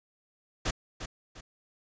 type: noise with echo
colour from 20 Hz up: pink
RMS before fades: -29 dBFS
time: 0.65-0.71 s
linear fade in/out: 10 ms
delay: 350 ms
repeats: 2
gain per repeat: -9 dB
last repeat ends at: 1.41 s
effects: resampled to 16000 Hz